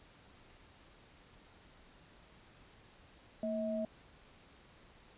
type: tone pair together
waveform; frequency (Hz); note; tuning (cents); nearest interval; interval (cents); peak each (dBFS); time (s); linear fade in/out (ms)
sine; 226.6 / 640; A#3 / D#5; -49 / +49; octave + tritone; 1798; -37 / -36; 3.43-3.85; 2
effects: pink hiss -61 dBFS RMS until 5.17 s + resampled to 8000 Hz